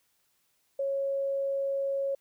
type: tone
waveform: sine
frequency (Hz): 550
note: C#5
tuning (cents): -14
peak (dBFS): -27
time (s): 0.79-2.15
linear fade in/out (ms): 5
effects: white hiss -72 dBFS RMS until 2.2 s